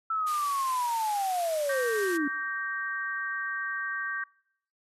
sine linear sweep, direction down, 1329 to 277.2 Hz, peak -26 dBFS, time 0.1-2.28 s, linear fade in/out 5 ms
white band-pass noise, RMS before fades -42 dBFS, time 0.26-2.18 s, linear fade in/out 20 ms, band 920 to 13000 Hz, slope 96 dB/octave
sine chord, G minor, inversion second, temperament equal with one note detuned, 1145.2 / 1568 / 1864.7 Hz, D6 / G6 / Bb6, -44 / 0 / 0 cents, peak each -37 / -32 / -36 dBFS, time 1.69-4.24 s, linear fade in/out 5 ms
effects noise-tail reverb RT60 0.7 s tail -25 dB re dry

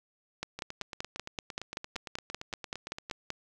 two click trains, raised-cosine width 0.2 ms, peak -22 / -17 dBFS, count 23 / 16, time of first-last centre 0.59-3.099 / 0.43-3.304 s, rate 8.77 / 5.22 Hz, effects none

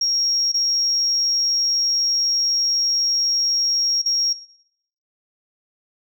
sine tone with dropouts, 5588 Hz, F8, in tune, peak -16 dBFS, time 0.01-4.33 s, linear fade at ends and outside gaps 5 ms, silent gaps 0.519-0.541 / 4.018-4.058 s, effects noise-tail reverb RT60 0.7 s tail -17 dB re dry + tanh soft clip ceiling -12 dBFS

